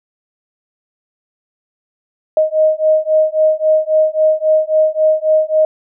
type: beating tone pair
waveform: sine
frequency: 622.3 / 626 Hz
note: D#5 / D#5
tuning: 0 / +10 cents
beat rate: 3.7 Hz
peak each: -13 dBFS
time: 2.37-5.65 s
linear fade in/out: 2 ms
effects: none